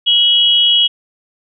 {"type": "tone pair together", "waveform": "sine", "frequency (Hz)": [2934, 3299], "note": ["F#7", "G#7"], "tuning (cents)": [-15, -12], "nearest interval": "major second", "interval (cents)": 203, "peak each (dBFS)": -11, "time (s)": [0.06, 0.88], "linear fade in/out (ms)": 20, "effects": []}